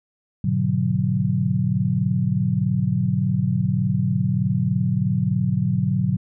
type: chord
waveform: sine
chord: G# half-diminished seventh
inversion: none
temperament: equal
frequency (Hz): 103.83 / 123.47 / 146.83 / 185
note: G#2 / B2 / D3 / F#3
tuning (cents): 0 / 0 / 0 / 0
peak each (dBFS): -26 / -23 / -24 / -22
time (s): 0.44-6.17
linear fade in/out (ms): 5
effects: none